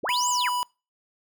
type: linear two-way sweep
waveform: sine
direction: up then down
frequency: 120 to 7800 to 795 Hz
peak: -25 dBFS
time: 0.03-0.5 s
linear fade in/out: 10 ms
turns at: 0.29 s
type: tone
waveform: square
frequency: 985 Hz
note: B5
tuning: 5 cents flat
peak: -25 dBFS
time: 0.09-0.63 s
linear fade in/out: 0 ms
effects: noise-tail reverb RT60 0.3 s tail -25 dB re dry